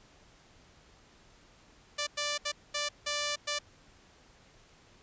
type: tone bursts at uneven times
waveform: 5% pulse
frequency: 587.3 Hz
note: D5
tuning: in tune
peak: -19 dBFS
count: 6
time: 1.98-2.07 / 2.17-2.38 / 2.45-2.52 / 2.74-2.89 / 3.06-3.36 / 3.47-3.59 s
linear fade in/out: 10 ms
effects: pink hiss -60 dBFS RMS until 5.02 s + resampled to 16000 Hz